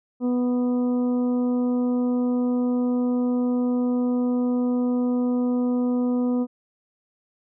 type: harmonic tone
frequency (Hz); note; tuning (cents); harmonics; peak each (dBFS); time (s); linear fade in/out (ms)
246.9; B3; 0; 1 / 2 / 3 / 4 / 5; -20 / -29 / -40 / -42 / -45; 0.2-6.47; 50
effects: none